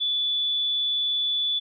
sine tone, 3461 Hz, A7, 29 cents flat, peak -22 dBFS, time 0-1.6 s, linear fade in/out 20 ms, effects none

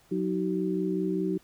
sine tone cluster, 182.9 / 314.2 / 379.2 Hz, F#3 / D#4 / F#4, -20 / +17 / +43 cents, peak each -30 dBFS, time 0.11-1.38 s, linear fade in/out 10 ms, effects pink hiss -61 dBFS RMS until 1.43 s

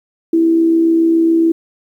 sine tone with amplitude modulation, 329.6 Hz, E4, in tune, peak -7 dBFS, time 0.33-1.52 s, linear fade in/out 5 ms, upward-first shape sine, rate 67.1 Hz, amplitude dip 35%, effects 8-bit

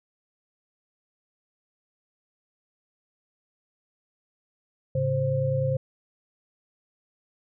sine tone cluster, 107.4 / 137.2 / 525 Hz, A2 / C#3 / C5, -41 / -17 / +6 cents, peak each -31 / -25 / -26 dBFS, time 4.95-5.77 s, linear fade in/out 5 ms, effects none

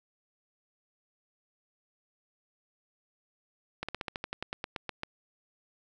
slowing click train, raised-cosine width 0.3 ms, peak -18 dBFS, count 14, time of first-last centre 3.83-5.034 s, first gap 56 ms, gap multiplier 1.08, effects none

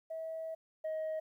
sine tone pair in turn, 646 / 630.5 Hz, E5 / D#5, -35 / +23 cents, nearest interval unison, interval 42 cents, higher first, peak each -37 / -32 dBFS, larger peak second, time 0.1-0.55 / 0.84-1.2 s, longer first, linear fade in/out 10 ms, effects tanh soft clip ceiling -33 dBFS + 12-bit

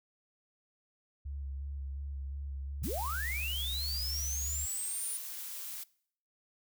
sine tone with vibrato, 69.3 Hz, C#2, in tune, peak -37 dBFS, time 1.25-4.66 s, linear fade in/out 10 ms, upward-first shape square, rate 2.8 Hz, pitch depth 24 cents each way
sine linear sweep, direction up, 71.3 to 9700 Hz, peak -35 dBFS, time 2.82-5.17 s, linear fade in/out 0 ms
blue noise, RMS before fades -42 dBFS, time 2.83-5.84 s, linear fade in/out 10 ms
effects noise-tail reverb RT60 0.6 s tail -22 dB re dry

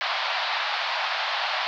pink band-pass noise, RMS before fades -27 dBFS, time 0.01-1.67 s, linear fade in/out 0 ms, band 660 to 4600 Hz, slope 48 dB/octave, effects none

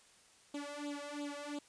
sawtooth tone with flanger, 290 Hz, D4, 22 cents flat, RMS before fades -43 dBFS, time 0.54-1.59 s, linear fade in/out 5 ms, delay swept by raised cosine 0.26 to 1.96 ms, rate 2.9 Hz, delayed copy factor +1, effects white hiss -64 dBFS RMS until 1.68 s + resampled to 22050 Hz

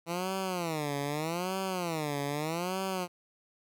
10% pulse tone with vibrato, 164.81 Hz, E3, in tune, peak -23 dBFS, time 0.06-3.08 s, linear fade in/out 50 ms, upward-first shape sine, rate 0.81 Hz, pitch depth 260 cents each way, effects none

